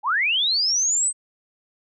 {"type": "linear sweep", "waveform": "sine", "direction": "up", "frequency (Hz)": [784, 8372], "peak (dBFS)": -18, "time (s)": [0.03, 1.13], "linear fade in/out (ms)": 50, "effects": []}